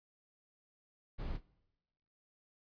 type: noise with echo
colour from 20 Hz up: brown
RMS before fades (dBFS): -39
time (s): 1.18-1.38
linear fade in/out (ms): 20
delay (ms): 29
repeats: 2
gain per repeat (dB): -14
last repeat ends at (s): 1.438
effects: noise-tail reverb RT60 1.0 s tail -23 dB re dry + resampled to 11025 Hz